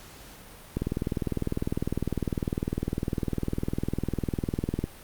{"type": "click train", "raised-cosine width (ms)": 3, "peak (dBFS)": -14, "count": 82, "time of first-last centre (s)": [0.77, 4.84], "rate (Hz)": 19.9, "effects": ["pink hiss -48 dBFS RMS until 5.03 s", "Opus 48 kbps"]}